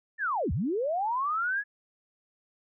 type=linear two-way sweep; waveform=sine; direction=down then up; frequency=1834 to 63.1 to 1707 Hz; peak=-26 dBFS; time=0.18-1.64 s; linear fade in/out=50 ms; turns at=0.52 s; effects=none